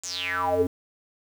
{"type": "tone with band-pass filter sweep", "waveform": "square", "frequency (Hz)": 90.2, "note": "F#2", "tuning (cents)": -44, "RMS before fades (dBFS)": -26, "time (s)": [0.03, 0.67], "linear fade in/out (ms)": 5, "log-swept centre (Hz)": [7600, 320], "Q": 8.9, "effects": ["8-bit"]}